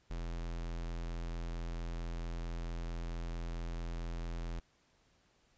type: tone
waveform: square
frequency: 42.24 Hz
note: E1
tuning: 43 cents sharp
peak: -38 dBFS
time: 0.1-4.6 s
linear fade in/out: 10 ms
effects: pink hiss -71 dBFS RMS until 5.57 s + resampled to 16000 Hz